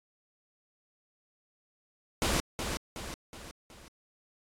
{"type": "noise with echo", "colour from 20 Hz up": "pink", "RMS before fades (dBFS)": -28, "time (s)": [2.22, 2.4], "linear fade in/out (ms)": 0, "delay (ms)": 370, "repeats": 4, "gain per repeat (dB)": -6, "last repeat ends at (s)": 3.88, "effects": ["low-pass 10000 Hz 12 dB/octave", "AAC 64 kbps"]}